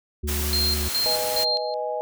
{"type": "harmonic tone", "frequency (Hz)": 73.42, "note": "D2", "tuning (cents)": 0, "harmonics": [1, 3, 5], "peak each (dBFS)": [-25, -35, -35], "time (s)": [0.23, 0.89], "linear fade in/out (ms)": 10}
{"type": "noise", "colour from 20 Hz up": "white", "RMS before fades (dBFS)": -29, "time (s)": [0.27, 1.45], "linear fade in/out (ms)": 20}
{"type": "tone with tremolo", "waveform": "sine", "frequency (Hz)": 4186, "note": "C8", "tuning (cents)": 0, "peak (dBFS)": -21, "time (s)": [0.53, 1.74], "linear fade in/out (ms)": 0, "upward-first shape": "square", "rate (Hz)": 2.4, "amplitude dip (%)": 80}
{"type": "chord", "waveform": "sine", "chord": "G# minor", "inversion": "first", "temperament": "equal", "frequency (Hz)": [493.9, 622.3, 830.6], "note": ["B4", "D#5", "G#5"], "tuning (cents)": [0, 0, 0], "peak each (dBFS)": [-30, -28, -30], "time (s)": [1.06, 2.01], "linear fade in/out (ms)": 0}
{"effects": []}